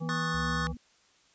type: harmonic tone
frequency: 163.4 Hz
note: E3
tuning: 15 cents flat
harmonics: 1 / 3 / 5 / 7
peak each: -32 / -42 / -46 / -49 dBFS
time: 0-0.73 s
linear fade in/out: 20 ms
type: tone with tremolo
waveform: sine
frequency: 241.3 Hz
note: B3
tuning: 40 cents flat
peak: -36 dBFS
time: 0.02-0.77 s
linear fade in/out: 2 ms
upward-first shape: triangle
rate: 2.6 Hz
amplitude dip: 65%
type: chord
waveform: square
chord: D# half-diminished seventh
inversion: third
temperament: equal with one note detuned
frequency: 1096 / 1244.5 / 1480 / 1760 Hz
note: C#6 / D#6 / F#6 / A6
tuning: -20 / 0 / 0 / 0 cents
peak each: -37 dBFS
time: 0.09-0.67 s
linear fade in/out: 0 ms
type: tone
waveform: sine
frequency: 68.7 Hz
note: C#2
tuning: 15 cents flat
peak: -36 dBFS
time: 0.34-0.75 s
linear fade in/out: 5 ms
effects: white hiss -64 dBFS RMS until 1.34 s + resampled to 16000 Hz